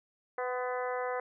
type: harmonic tone with a mistuned harmonic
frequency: 250 Hz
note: B3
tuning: 21 cents sharp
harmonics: 2 / 3 / 4 / 5 / 6 / 7 / 8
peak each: -34 / -38 / -40 / -42 / -44 / -45 / -46 dBFS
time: 0.38-1.2 s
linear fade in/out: 2 ms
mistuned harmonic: 4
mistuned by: +23 cents
effects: none